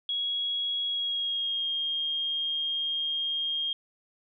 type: tone with pitch glide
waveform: sine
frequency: 3322 to 3229 Hz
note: G#7 to G#7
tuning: 0 to -49 cents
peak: -27 dBFS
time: 0.09-3.73 s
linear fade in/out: 2 ms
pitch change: -49 cents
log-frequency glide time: 0.86-1.69 s
effects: none